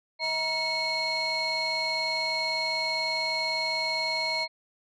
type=tone cluster; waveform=sine; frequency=639 / 945 / 2201 / 4223 Hz; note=D#5 / A#5 / C#7 / C8; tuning=+46 / +23 / -13 / +15 cents; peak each=-33 / -33 / -29 / -28 dBFS; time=0.19-4.48 s; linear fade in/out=50 ms; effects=tanh soft clip ceiling -21 dBFS